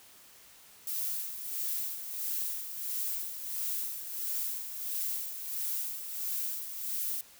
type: noise with tremolo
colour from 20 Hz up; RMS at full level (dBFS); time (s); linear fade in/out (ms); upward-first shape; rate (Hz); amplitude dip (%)
violet; -33; 0.87-7.21; 2; sine; 1.5; 60
effects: white hiss -56 dBFS RMS until 7.39 s